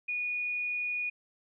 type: tone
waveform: sine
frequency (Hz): 2457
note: D#7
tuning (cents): -22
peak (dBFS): -30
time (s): 0.08-1.1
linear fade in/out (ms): 10
effects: none